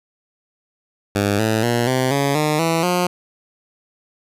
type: tone with pitch steps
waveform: 10% pulse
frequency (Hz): 101.4 / 109.94 / 119.2 / 129.24 / 140.13 / 151.93 / 164.72 / 178.6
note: G#2 / A2 / A#2 / C3 / C#3 / D#3 / E3 / F3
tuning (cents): -41 / -1 / +39 / -21 / +19 / -41 / -1 / +39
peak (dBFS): -8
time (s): 1.15-3.07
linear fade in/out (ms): 5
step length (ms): 240
effects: resampled to 32000 Hz